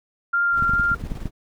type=tone with vibrato; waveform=sine; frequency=1390 Hz; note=F6; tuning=9 cents flat; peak=-17 dBFS; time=0.33-0.95 s; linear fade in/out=10 ms; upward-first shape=triangle; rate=2.5 Hz; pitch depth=13 cents each way
type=noise with tremolo; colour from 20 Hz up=brown; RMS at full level=-32 dBFS; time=0.52-1.31 s; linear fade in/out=50 ms; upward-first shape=square; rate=19 Hz; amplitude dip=45%
type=clicks; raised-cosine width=5 ms; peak=-16 dBFS; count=8; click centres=0.624 / 0.695 / 0.736 / 0.797 / 0.917 / 1.039 / 1.118 / 1.257 s
effects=none